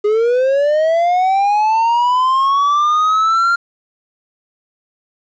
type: linear sweep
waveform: triangle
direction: up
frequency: 410 to 1396.9 Hz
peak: -9 dBFS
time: 0.04-3.56 s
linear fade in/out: 10 ms
effects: resampled to 16000 Hz + 8-bit